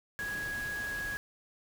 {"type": "tone in noise", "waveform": "sine", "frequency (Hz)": 1661.2, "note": "G#6", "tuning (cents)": 0, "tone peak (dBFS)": -34, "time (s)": [0.19, 1.17], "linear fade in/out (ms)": 0, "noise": "pink", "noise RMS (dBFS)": -44, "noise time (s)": [0.19, 1.17], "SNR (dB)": 7, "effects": []}